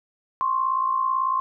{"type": "tone pair together", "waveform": "sine", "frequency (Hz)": [1050.6, 1108.7], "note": ["C6", "C#6"], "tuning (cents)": [7, 0], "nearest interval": "minor second", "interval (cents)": 93, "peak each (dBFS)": [-21, -27], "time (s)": [0.41, 1.4], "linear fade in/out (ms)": 0, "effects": []}